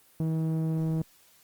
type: tone with low-pass filter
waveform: sawtooth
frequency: 160.2 Hz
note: E3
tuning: 49 cents flat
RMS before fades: -28 dBFS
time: 0.2-1.02 s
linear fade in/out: 2 ms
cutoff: 410 Hz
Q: 0.5
effects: white hiss -60 dBFS RMS until 1.43 s + Opus 32 kbps